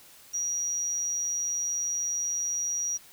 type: tone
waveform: sine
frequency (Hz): 5760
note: F#8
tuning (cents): -47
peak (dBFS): -27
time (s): 0.33-2.98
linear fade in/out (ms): 20
effects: white hiss -53 dBFS RMS until 3.12 s